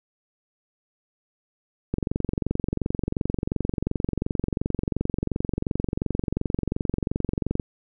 click train, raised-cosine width 3 ms, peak -11 dBFS, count 130, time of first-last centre 1.94-7.598 s, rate 22.8 Hz, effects none

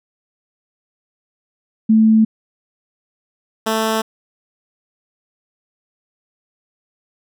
sine / 10% pulse tone pair in turn, 220 / 221 Hz, A3 / A3, 0 / +8 cents, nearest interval unison, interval 8 cents, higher second, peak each -8 / -8 dBFS, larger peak neither, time 1.89-2.25 / 3.66-4.02 s, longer neither, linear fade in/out 10 ms, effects none

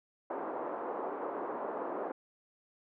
pink band-pass noise, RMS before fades -38 dBFS, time 0.3-2.12 s, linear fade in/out 5 ms, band 330 to 1100 Hz, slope 24 dB/octave, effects none

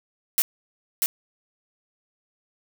blue noise with echo, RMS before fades -20 dBFS, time 0.38-0.42 s, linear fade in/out 0 ms, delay 640 ms, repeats 1, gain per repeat -2 dB, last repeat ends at 1.06 s, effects none

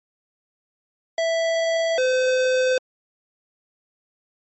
square tone pair in turn, 659.3 / 512.4 Hz, E5 / C5, 0 / -36 cents, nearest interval major third, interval 436 cents, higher first, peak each -20 / -18 dBFS, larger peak second, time 1.18-1.98 / 1.98-2.78 s, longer neither, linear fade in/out 2 ms, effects low-pass 7000 Hz 12 dB/octave + MP3 32 kbps

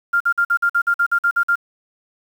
sine tone bursts, 1396.9 Hz, F6, in tune, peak -13 dBFS, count 12, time 0.13-1.557 s, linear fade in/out 10 ms, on 74 ms, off 49 ms, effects 7-bit

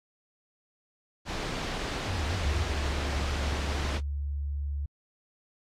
pink noise, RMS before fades -33 dBFS, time 1.25-4.01 s, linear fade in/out 50 ms
sine tone with vibrato, 82.41 Hz, E2, in tune, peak -30 dBFS, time 2.08-2.7 s, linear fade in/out 10 ms, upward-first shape sine, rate 4.5 Hz, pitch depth 260 cents each way
sine tone, 71.4 Hz, D2, 48 cents flat, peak -29 dBFS, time 2.46-4.86 s, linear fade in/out 5 ms
effects low-pass 5000 Hz 12 dB/octave + AAC 64 kbps

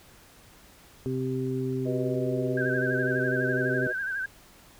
harmonic tone, 130 Hz, C3, 11 cents flat, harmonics 1 / 2 / 3, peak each -31 / -31 / -31 dBFS, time 1.06-3.87 s, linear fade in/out 0 ms
sine chord, B major, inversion second, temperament equal with one note detuned, 371.9 / 493.9 / 622.3 Hz, F#4 / B4 / D#5, +9 / 0 / 0 cents, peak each -34 dBFS, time 1.85-3.93 s, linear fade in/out 20 ms
sine tone with vibrato, 1568 Hz, G6, in tune, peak -28 dBFS, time 2.57-4.26 s, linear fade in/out 5 ms, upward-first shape sine, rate 12 Hz, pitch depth 71 cents each way
effects pink hiss -54 dBFS RMS until 4.79 s

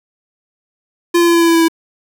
square tone with pitch steps, 344.8 / 342.4 / 340.1 / 337.7 / 335.4 / 333.1 / 330.8 / 328.5 Hz, F4 / F4 / F4 / E4 / E4 / E4 / E4 / E4, -22 / -34 / -46 / +42 / +30 / +18 / +6 / -6 cents, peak -9 dBFS, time 1.14-1.684 s, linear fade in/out 10 ms, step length 68 ms, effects 8-bit

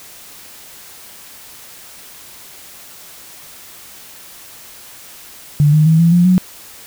sine tone with pitch steps, 146.83 / 153.51 / 160.49 / 167.79 / 175.42 / 183.4 Hz, D3 / D#3 / E3 / E3 / F3 / F#3, 0 / -23 / -46 / +31 / +8 / -15 cents, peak -7 dBFS, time 5.6-6.38 s, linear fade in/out 0 ms, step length 130 ms, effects white hiss -38 dBFS RMS until 6.86 s

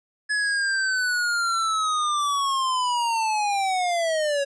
square linear sweep, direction down, 1703 to 551 Hz, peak -22 dBFS, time 0.29-4.45 s, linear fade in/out 20 ms, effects resampled to 22050 Hz

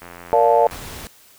click train, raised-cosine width 0.5 ms, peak -22 dBFS, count 65, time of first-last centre 0.02-0.757 s, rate 86.8 Hz
sine chord, Bb major seventh, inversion none, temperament just, 466.2 / 582.7 / 699.2 / 874.1 Hz, Bb4 / D5 / F5 / A5, 0 / -14 / +2 / -12 cents, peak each -17 dBFS, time 0.33-0.67 s, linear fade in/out 0 ms
pink noise, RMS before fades -34 dBFS, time 0.71-1.07 s, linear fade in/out 0 ms
effects white hiss -50 dBFS RMS until 1.38 s

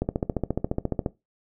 click train, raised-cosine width 2 ms, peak -11 dBFS, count 16, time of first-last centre 0.02-1.062 s, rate 14.4 Hz, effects noise-tail reverb RT60 0.2 s tail -18 dB re dry

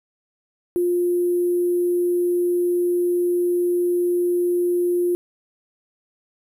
sine tone with sample-and-hold, 352.3 Hz, F4, 15 cents sharp, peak -17 dBFS, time 0.76-5.15 s, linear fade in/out 0 ms, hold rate 11025 Hz, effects none

